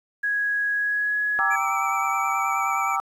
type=tone with pitch glide; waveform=sine; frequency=1661.2 to 1681.5 Hz; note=G#6 to G#6; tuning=0 to +21 cents; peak=-21 dBFS; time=0.23-1.56 s; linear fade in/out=10 ms; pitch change=+21 cents; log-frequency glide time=0.74-1.16 s
type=chord; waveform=sine; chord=E half-diminished seventh; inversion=first; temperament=equal; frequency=784 / 932.3 / 1174.7 / 1318.5 Hz; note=G5 / Bb5 / D6 / E6; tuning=0 / 0 / 0 / 0 cents; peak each=-27 / -30 / -27 / -26 dBFS; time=1.39-3 s; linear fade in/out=0 ms
type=tone with vibrato; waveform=square; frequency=2305 Hz; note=D7; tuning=33 cents flat; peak=-30 dBFS; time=1.5-2.97 s; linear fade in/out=20 ms; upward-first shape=triangle; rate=9.5 Hz; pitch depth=36 cents each way
effects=low-pass 11000 Hz 12 dB/octave + 9-bit